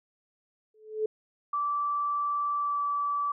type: tone with exponential growth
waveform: sine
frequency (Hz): 432.6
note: A4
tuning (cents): -29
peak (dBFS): -22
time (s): 0.74-1.06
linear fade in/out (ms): 5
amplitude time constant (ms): 69
type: tone with pitch glide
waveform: sine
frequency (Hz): 1163 to 1155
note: D6 to D6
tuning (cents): -17 to -29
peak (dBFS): -26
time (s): 1.53-3.32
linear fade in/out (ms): 5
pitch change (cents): -12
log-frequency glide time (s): 2.58-2.81
effects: none